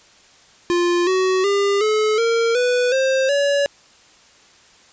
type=tone with pitch steps; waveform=square; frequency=349.2 / 374.3 / 401.1 / 429.9 / 460.8 / 493.8 / 529.3 / 567.3 Hz; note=F4 / F#4 / G4 / A4 / A#4 / B4 / C5 / C#5; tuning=0 / +20 / +40 / -40 / -20 / 0 / +20 / +40 cents; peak=-16 dBFS; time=0.7-3.66 s; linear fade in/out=0 ms; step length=370 ms; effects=white hiss -50 dBFS RMS until 4.92 s + resampled to 16000 Hz